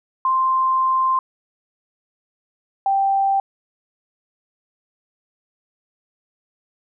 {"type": "tone pair in turn", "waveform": "sine", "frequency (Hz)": [1046.5, 784], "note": ["C6", "G5"], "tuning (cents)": [0, 0], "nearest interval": "perfect fourth", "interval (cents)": 500, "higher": "first", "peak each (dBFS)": [-15, -15], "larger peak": "neither", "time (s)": [[0.25, 1.19], [2.86, 3.4]], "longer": "first", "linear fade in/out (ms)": 2, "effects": []}